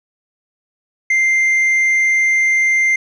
sine tone with tanh clipping, 2093 Hz, C7, in tune, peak -12 dBFS, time 1.1-2.96 s, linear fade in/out 5 ms, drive 3 dB, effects none

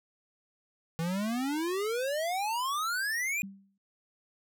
square exponential sweep, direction up, 160.3 to 2489 Hz, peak -30 dBFS, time 0.99-3.42 s, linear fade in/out 0 ms
sine tone with exponential decay, 195.9 Hz, G3, 1 cent flat, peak -36 dBFS, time 3.43-3.78 s, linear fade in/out 5 ms, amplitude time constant 74 ms
effects none

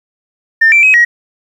sine tone with pitch steps, 1799 / 2343 / 2540 / 1899 Hz, A6 / D7 / D#7 / A#6, +38 / -5 / +35 / +32 cents, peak -3 dBFS, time 0.61-1.05 s, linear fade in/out 10 ms, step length 110 ms, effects tanh soft clip ceiling 0 dBFS + 7-bit

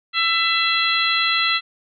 harmonic tone with a mistuned harmonic, 668 Hz, E5, 23 cents sharp, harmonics 2 / 3 / 4 / 5 / 6, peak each -23 / -23 / -23 / -23 / -23 dBFS, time 0.13-1.61 s, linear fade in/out 50 ms, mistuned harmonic 6, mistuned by +20 cents, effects none

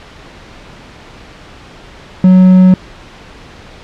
triangle tone with hard clipping, 185 Hz, F#3, in tune, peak -3 dBFS, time 2.24-2.74 s, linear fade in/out 2 ms, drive 6 dB, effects pink hiss -35 dBFS RMS until 3.83 s + low-pass 4000 Hz 12 dB/octave

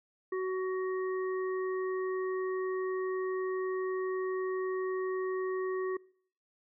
harmonic tone, 374 Hz, F#4, 19 cents sharp, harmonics 1 / 3 / 5, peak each -31 / -41 / -45 dBFS, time 0.32-5.97 s, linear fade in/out 5 ms, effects noise-tail reverb RT60 0.6 s tail -24 dB re dry

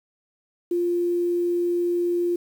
sine tone with quantisation, 349.2 Hz, F4, in tune, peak -20 dBFS, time 0.71-2.36 s, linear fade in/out 5 ms, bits 8, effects none

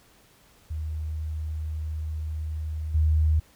sine tone with level steps, 77.78 Hz, D#2, in tune, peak -28 / -18 dBFS, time 0.7-3.4 s, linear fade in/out 10 ms, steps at 2.94 s, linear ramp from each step 10 ms, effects pink hiss -58 dBFS RMS until 3.55 s

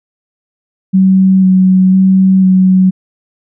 sine tone with vibrato, 188.2 Hz, F#3, 30 cents sharp, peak -4 dBFS, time 0.93-2.91 s, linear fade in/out 20 ms, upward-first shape square, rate 1 Hz, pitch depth 13 cents each way, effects none

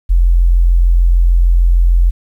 sine tone, 43.29 Hz, F1, 14 cents flat, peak -6 dBFS, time 0.09-2.11 s, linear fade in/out 20 ms, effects 8-bit

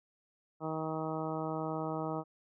harmonic tone, 158.2 Hz, D#3, 29 cents sharp, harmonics 1 / 2 / 3 / 4 / 5 / 6 / 7 / 8, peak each -40 / -39 / -41 / -41 / -42 / -45 / -47 / -45 dBFS, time 0.6-2.24 s, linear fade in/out 50 ms, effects none

